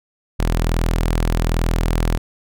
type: tone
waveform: sawtooth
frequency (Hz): 41.2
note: E1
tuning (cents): 0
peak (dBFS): -12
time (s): 0.39-2.18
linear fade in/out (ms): 10
effects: none